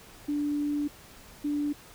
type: tone bursts at uneven times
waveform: sine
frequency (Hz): 292.4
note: D4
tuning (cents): -7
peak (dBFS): -26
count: 2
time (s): 0.28-0.88 / 1.44-1.73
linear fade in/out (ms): 10
effects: pink hiss -51 dBFS RMS until 1.94 s